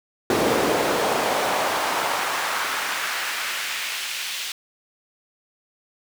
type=noise with high-pass filter sweep; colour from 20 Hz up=brown; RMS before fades=-24 dBFS; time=0.3-4.52 s; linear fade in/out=2 ms; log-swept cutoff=360 to 3200 Hz; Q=1.2; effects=none